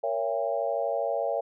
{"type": "chord", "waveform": "sine", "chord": "A# diminished seventh", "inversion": "none", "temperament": "just", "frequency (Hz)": [466.2, 559.4, 671.3, 805.5], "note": ["A#4", "C#5", "E5", "G5"], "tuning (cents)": [0, 16, 31, 47], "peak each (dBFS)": [-33, -29, -30, -34], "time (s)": [0.03, 1.41], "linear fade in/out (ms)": 10, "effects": []}